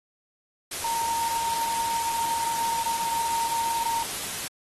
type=tone in noise; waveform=sine; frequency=922 Hz; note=A#5; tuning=19 cents flat; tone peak=-25 dBFS; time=0.84-4.03 s; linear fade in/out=5 ms; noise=white; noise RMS=-32 dBFS; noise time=0.71-4.48 s; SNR=+4 dB; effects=AAC 32 kbps